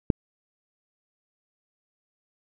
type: click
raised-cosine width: 3 ms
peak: -6 dBFS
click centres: 0.102 s
effects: none